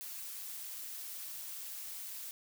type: noise with amplitude modulation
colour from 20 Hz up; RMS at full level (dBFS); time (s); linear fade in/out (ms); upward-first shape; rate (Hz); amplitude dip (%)
blue; -42; 0.01-2.31; 0; sine; 203; 50
effects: none